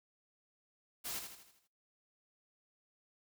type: noise with echo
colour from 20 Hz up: white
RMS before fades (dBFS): -41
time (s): 1.04-1.2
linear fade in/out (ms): 20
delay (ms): 80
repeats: 6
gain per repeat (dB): -6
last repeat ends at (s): 1.68
effects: noise-tail reverb RT60 0.4 s tail -23 dB re dry